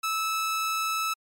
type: tone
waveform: sawtooth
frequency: 1307 Hz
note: E6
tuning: 15 cents flat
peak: -22 dBFS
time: 0.03-1.14 s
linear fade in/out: 10 ms
effects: MP3 64 kbps